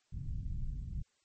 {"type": "low-pass noise", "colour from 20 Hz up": "pink", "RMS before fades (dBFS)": -38, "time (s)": [0.12, 1.03], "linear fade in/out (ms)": 10, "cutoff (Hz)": 150, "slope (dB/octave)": 24, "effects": ["white hiss -75 dBFS RMS until 1.24 s", "MP3 32 kbps"]}